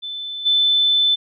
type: tone with level steps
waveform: sine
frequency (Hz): 3520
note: A7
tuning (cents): 0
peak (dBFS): -26 / -13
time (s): 0.02-1.16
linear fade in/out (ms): 20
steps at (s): 0.45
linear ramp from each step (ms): 20
effects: none